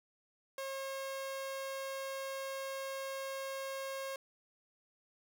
sawtooth tone, 540 Hz, C#5, 45 cents flat, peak -35 dBFS, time 0.58-4.16 s, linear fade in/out 2 ms, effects none

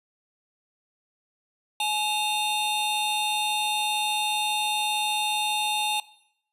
square tone cluster, 848 / 2751 / 3645 Hz, G#5 / F7 / A#7, +36 / -27 / -40 cents, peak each -28 / -31 / -29 dBFS, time 1.8-6 s, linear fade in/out 2 ms, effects noise-tail reverb RT60 0.7 s tail -18 dB re dry + resampled to 32000 Hz

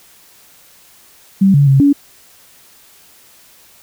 sine tone with pitch steps, 194.1 / 142.2 / 136 / 283.8 Hz, G3 / C#3 / C#3 / C#4, -17 / +45 / -33 / +41 cents, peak -6 dBFS, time 1.41-1.93 s, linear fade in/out 10 ms, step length 130 ms, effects white hiss -46 dBFS RMS until 3.82 s

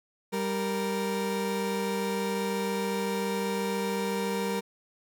30% pulse tone pair together, 196 / 466.2 Hz, G3 / A#4, 0 / 0 cents, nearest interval octave + minor third, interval 1500 cents, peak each -28 dBFS, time 0.32-4.61 s, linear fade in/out 20 ms, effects none

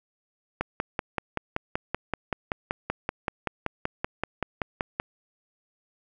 click train, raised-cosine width 0.5 ms, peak -11 dBFS, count 24, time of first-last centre 0.61-4.999 s, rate 5.24 Hz, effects none

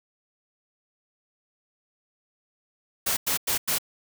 white noise bursts, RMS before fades -25 dBFS, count 4, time 3.06-3.785 s, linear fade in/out 10 ms, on 110 ms, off 95 ms, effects none

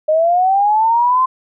sine linear sweep, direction up, 610 to 1046.5 Hz, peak -10 dBFS, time 0.08-1.26 s, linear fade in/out 10 ms, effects none

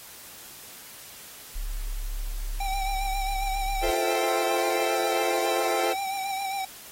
sine tone, 34.79 Hz, C#1, 7 cents sharp, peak -28 dBFS, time 1.55-3.91 s, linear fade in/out 10 ms
square tone with vibrato, 779 Hz, G5, 11 cents flat, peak -29 dBFS, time 2.6-6.65 s, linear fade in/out 5 ms, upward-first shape sine, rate 7.4 Hz, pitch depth 39 cents each way
40% pulse chord, F major seventh, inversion none, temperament equal, 349.2 / 440 / 523.3 / 659.3 Hz, F4 / A4 / C5 / E5, 0 / 0 / 0 / 0 cents, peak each -30 dBFS, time 3.82-5.94 s, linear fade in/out 20 ms
effects white hiss -45 dBFS RMS until 6.91 s + AAC 48 kbps

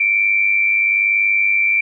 sine tone pair together, 2248 / 2349 Hz, C#7 / D7, +24 / 0 cents, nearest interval minor second, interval 76 cents, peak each -22 / -13 dBFS, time 0-1.81 s, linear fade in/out 5 ms, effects none

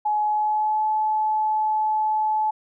sine tone with pitch glide, 845 to 861.8 Hz, G#5 to A5, +30 to -36 cents, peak -19 dBFS, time 0.05-2.51 s, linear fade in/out 10 ms, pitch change +34 cents, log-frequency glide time 0.24-0.86 s, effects none

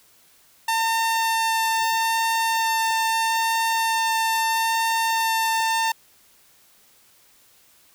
sawtooth tone with vibrato, 902 Hz, A5, 43 cents sharp, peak -16 dBFS, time 0.68-5.92 s, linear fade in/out 5 ms, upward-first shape sine, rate 0.77 Hz, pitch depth 8 cents each way, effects white hiss -56 dBFS RMS until 7.94 s

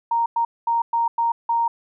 sine tone bursts at uneven times, 930 Hz, A#5, 4 cents flat, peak -17 dBFS, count 6, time 0.11-0.26 / 0.36-0.45 / 0.67-0.82 / 0.93-1.08 / 1.18-1.32 / 1.49-1.68 s, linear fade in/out 5 ms, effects none

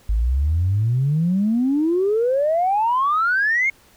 sine exponential sweep, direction up, 50.7 to 2198 Hz, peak -15 dBFS, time 0.09-3.7 s, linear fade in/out 5 ms, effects tanh soft clip ceiling -11 dBFS + pink hiss -53 dBFS RMS until 3.96 s

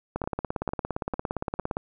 two click trains, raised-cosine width 1 ms, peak -14 / -19 dBFS, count 29 / 4, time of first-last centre 0.16-1.769 / 0.24-1.591 s, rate 17.4 / 2.22 Hz, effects none

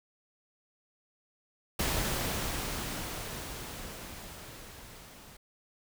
pink noise with level ramp, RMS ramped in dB -30 to -52 dBFS, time 1.79-5.37 s, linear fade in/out 5 ms, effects none

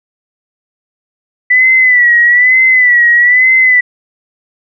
sine tone with vibrato, 1975.5 Hz, B6, in tune, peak -4 dBFS, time 1.5-3.81 s, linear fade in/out 10 ms, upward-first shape sine, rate 1.1 Hz, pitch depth 71 cents each way, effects none

